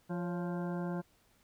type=harmonic tone with a mistuned harmonic; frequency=174.61 Hz; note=F3; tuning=in tune; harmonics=1 / 2 / 3 / 4 / 5 / 6 / 8 / 9; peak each=-35 / -41 / -45 / -47 / -49 / -51 / -53 / -54 dBFS; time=0.09-1.02 s; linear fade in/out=20 ms; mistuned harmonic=3; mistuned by=+79 cents; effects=pink hiss -69 dBFS RMS until 1.43 s